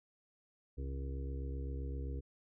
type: harmonic tone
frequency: 67.7 Hz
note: C#2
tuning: 40 cents flat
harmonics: 1 / 2 / 4 / 5 / 6 / 7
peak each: -38 / -47 / -50 / -55 / -53 / -53 dBFS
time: 0.77-2.21 s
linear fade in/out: 20 ms
effects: none